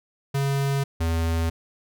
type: tone pair in turn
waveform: square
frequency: 138.59 / 82.41 Hz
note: C#3 / E2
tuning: 0 / 0 cents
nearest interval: major sixth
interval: 900 cents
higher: first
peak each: -22 dBFS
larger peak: neither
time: 0.34-0.84 / 1-1.5 s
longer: neither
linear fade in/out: 10 ms
effects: none